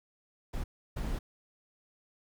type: noise bursts at uneven times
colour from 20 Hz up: brown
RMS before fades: -34 dBFS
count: 2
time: 0.53-0.64 / 0.96-1.19 s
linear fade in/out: 10 ms
effects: none